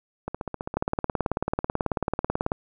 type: two click trains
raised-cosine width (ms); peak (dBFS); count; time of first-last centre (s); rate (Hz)
1; -16 / -10; 8 / 33; 0.28-0.741 / 0.77-2.519; 15.2 / 18.3
effects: none